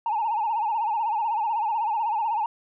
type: tone with vibrato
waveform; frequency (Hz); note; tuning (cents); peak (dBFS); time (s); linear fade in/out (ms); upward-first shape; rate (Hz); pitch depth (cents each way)
sine; 880; A5; 0; -21; 0.06-2.46; 2; sine; 16; 110
effects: tanh soft clip ceiling -19 dBFS